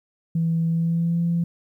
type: tone with pitch glide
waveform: sine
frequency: 164.81 to 169.84 Hz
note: E3 to F3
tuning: 0 to -48 cents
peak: -18 dBFS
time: 0.35-1.44 s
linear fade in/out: 5 ms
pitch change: +52 cents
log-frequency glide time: 0.68-1.21 s
effects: tanh soft clip ceiling -14 dBFS + 10-bit